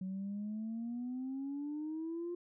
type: exponential sweep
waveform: sine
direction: up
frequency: 185.3 to 352.5 Hz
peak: -36 dBFS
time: 0.01-2.35 s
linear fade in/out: 5 ms
effects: tanh soft clip ceiling -34 dBFS